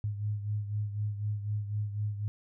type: beating tone pair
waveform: sine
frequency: 103.83 / 107.83 Hz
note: G#2 / A2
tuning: 0 / -34 cents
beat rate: 4 Hz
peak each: -31 / -38 dBFS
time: 0.04-2.28 s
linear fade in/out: 0 ms
effects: none